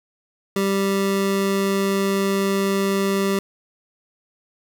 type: tone pair together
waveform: square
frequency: 196 / 392 Hz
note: G3 / G4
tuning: 0 / 0 cents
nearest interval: octave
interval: 1200 cents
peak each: -22 dBFS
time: 0.56-3.39 s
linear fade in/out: 2 ms
effects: none